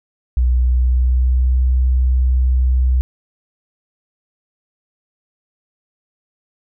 sine tone with pitch glide, 61.7 to 63.43 Hz, B1 to B1, -1 to +47 cents, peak -11 dBFS, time 0.37-3.01 s, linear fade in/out 0 ms, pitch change +48 cents, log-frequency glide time 0.48-1.59 s, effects none

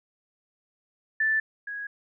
sine tone pair in turn, 1760 / 1657.6 Hz, A6 / G#6, 0 / -4 cents, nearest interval minor second, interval 104 cents, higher first, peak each -21 / -32 dBFS, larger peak first, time 1.2-1.4 / 1.67-1.87 s, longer neither, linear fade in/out 5 ms, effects none

